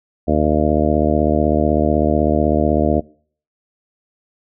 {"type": "harmonic tone", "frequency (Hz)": 76, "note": "D#2", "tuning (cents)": -40, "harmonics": [1, 2, 3, 4, 5, 6, 7, 8, 9], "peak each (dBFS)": [-20, -24, -19, -20, -23, -23, -25, -21, -23], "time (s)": [0.27, 3.01], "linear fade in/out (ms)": 20, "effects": ["noise-tail reverb RT60 0.5 s tail -23 dB re dry"]}